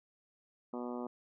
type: harmonic tone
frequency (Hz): 122.3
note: B2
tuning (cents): -16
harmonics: 2 / 3 / 4 / 5 / 6 / 7 / 8 / 9 / 10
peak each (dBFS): -40 / -44 / -46 / -48 / -50 / -51 / -52 / -53 / -54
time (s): 0.73-1.07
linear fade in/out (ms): 5
effects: none